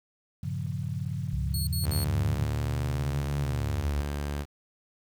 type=chord; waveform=sine; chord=G half-diminished seventh; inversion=none; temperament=equal; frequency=98 / 116.54 / 138.59 / 174.61 Hz; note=G2 / Bb2 / Db3 / F3; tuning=0 / 0 / 0 / 0 cents; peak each=-34 / -38 / -33 / -37 dBFS; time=0.43-2.45 s; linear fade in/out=5 ms
type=linear two-way sweep; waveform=sine; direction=up then down; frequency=62.2 to 144.3 to 62.2 Hz; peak=-29 dBFS; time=1.33-4.01 s; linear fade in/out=0 ms; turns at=3.36 s
type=tone bursts; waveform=15% pulse; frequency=4349 Hz; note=C#8; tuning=34 cents flat; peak=-26 dBFS; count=3; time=1.54-2.042 s; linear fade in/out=2 ms; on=130 ms; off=56 ms
type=tone with pitch glide; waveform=sawtooth; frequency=73.6 to 72.17 Hz; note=D2 to D2; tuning=+4 to -30 cents; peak=-26 dBFS; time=1.82-4.46 s; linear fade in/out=50 ms; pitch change=-34 cents; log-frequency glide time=2.83-3.31 s
effects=9-bit